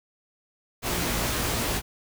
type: noise with comb filter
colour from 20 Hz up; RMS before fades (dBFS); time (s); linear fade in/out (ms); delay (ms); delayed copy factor
pink; -27; 0.82-1.82; 50; 17; +0.7
effects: none